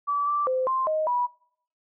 sine tone with pitch steps, 1152 / 1169 / 516 / 1048 / 624 / 977 Hz, D6 / D6 / C5 / C6 / D#5 / B5, -34 / -8 / -24 / +2 / +5 / -19 cents, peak -22 dBFS, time 0.07-1.27 s, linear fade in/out 20 ms, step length 200 ms, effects noise-tail reverb RT60 0.7 s tail -25 dB re dry

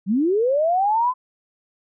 sine linear sweep, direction up, 175.4 to 1034 Hz, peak -16 dBFS, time 0.06-1.14 s, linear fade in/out 50 ms, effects none

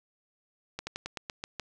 slowing click train, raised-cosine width 0.2 ms, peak -18 dBFS, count 8, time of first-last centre 0.79-1.597 s, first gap 80 ms, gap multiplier 1.12, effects none

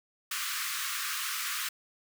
pink high-pass noise, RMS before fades -34 dBFS, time 0.31-1.69 s, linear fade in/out 5 ms, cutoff 1100 Hz, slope 96 dB/octave, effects none

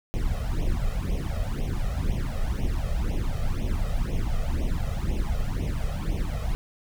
brown noise with flanger, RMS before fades -26 dBFS, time 0.14-6.55 s, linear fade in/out 0 ms, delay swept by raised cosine 0.32 to 1.62 ms, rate 2 Hz, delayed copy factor +1, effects none

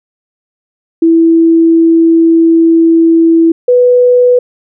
sine tone pair in turn, 329.6 / 493.8 Hz, E4 / B4, 0 / 0 cents, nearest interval perfect fifth, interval 700 cents, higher second, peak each -3 dBFS, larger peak neither, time 1.02-3.52 / 3.68-4.39 s, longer first, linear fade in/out 5 ms, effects none

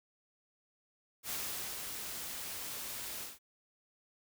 white noise with ADSR envelope, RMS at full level -38 dBFS, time 1.23-3.39 s, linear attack 72 ms, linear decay 460 ms, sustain -4 dB, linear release 180 ms, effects none

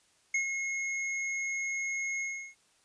square tone with ADSR envelope, 2164 Hz, C#7, 42 cents flat, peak -26 dBFS, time 0.34-2.55 s, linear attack 5 ms, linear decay 100 ms, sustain -6 dB, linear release 340 ms, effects white hiss -67 dBFS RMS until 2.84 s + resampled to 22050 Hz

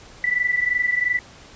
sine tone pair together, 1967.1 / 1990 Hz, B6 / B6, -7 / +13 cents, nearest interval unison, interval 20 cents, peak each -20 / -23 dBFS, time 0.24-1.19 s, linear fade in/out 2 ms, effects pink hiss -45 dBFS RMS until 1.55 s + resampled to 16000 Hz

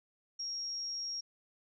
sine tone, 5588 Hz, F8, in tune, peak -36 dBFS, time 0.39-1.21 s, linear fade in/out 10 ms, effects none

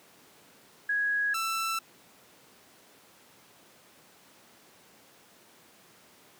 sine / sawtooth tone pair in turn, 1661.2 / 1331.5 Hz, G#6 / E6, 0 / +17 cents, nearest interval major third, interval 383 cents, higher first, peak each -25 dBFS, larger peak neither, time 0.89-1.34 / 1.34-1.79 s, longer neither, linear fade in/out 5 ms, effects pink hiss -57 dBFS RMS until 6.39 s + high-pass 200 Hz 12 dB/octave

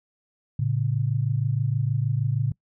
sine tone pair together, 112.8 / 139.19 Hz, A2 / C#3, +44 / +7 cents, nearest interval major third, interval 363 cents, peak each -24 dBFS, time 0.59-2.52 s, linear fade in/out 5 ms, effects noise-tail reverb RT60 0.1 s tail -24 dB re dry

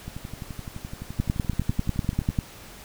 two click trains, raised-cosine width 5 ms, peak -10 / -22 dBFS, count 13 / 27, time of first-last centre 1.2-2.388 / 0.08-2.302 s, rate 10.1 / 11.7 Hz, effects pink hiss -45 dBFS RMS until 2.84 s

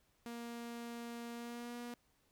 sawtooth tone with pitch glide, 235.3 to 240.2 Hz, A#3 to B3, +16 to -48 cents, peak -40 dBFS, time 0.26-1.94 s, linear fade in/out 0 ms, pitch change +36 cents, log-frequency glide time 1.32-1.75 s, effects pink hiss -75 dBFS RMS until 2.31 s

